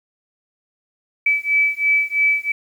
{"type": "beating tone pair", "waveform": "sine", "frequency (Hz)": [2300, 2303], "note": ["D7", "D7"], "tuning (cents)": [-37, -34], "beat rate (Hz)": 3, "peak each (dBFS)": -18, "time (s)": [1.26, 2.52], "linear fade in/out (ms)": 5, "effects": ["8-bit"]}